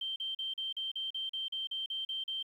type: tone bursts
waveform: sine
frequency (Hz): 3136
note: G7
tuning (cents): 0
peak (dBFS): -34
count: 13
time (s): 0.01-2.428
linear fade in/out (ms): 5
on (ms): 150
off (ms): 39
effects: 11-bit